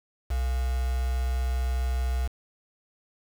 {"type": "tone with quantisation", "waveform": "sine", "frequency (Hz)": 63.2, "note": "B1", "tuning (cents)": 41, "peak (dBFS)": -24, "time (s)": [0.3, 2.28], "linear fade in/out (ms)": 10, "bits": 6, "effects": []}